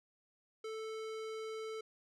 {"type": "tone with low-pass filter", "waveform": "square", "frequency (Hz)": 440, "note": "A4", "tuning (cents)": 0, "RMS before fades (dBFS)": -43, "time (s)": [0.64, 1.81], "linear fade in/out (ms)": 5, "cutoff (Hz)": 7100, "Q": 0.6, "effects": []}